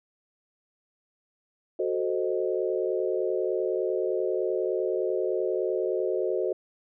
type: chord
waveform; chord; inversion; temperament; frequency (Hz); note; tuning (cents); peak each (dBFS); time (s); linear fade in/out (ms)
sine; F# diminished seventh; none; equal; 370 / 440 / 523.3 / 622.3; F#4 / A4 / C5 / Eb5; 0 / 0 / 0 / 0; -28 / -30 / -31 / -33; 1.79-6.53; 5
effects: none